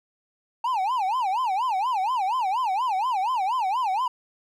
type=tone with vibrato; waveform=triangle; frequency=880 Hz; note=A5; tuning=in tune; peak=-20 dBFS; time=0.64-4.08 s; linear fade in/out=5 ms; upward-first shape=sine; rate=4.2 Hz; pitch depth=290 cents each way; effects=none